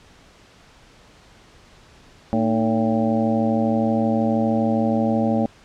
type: harmonic tone with a mistuned harmonic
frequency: 112.7 Hz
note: A2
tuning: 42 cents sharp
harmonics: 1 / 2 / 3 / 4 / 5 / 6 / 7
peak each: -29 / -19 / -27 / -31 / -25 / -30 / -28 dBFS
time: 2.33-5.46 s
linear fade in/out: 0 ms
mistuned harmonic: 3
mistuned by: -140 cents
effects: pink hiss -50 dBFS RMS until 5.64 s + low-pass 6000 Hz 12 dB/octave